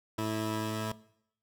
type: tone pair together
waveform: 15% pulse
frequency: 109.01 / 326.2 Hz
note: A2 / E4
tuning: -16 / -18 cents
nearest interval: octave + perfect fifth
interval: 1898 cents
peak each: -27 / -30 dBFS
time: 0.18-0.92 s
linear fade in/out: 5 ms
effects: noise-tail reverb RT60 0.7 s tail -19 dB re dry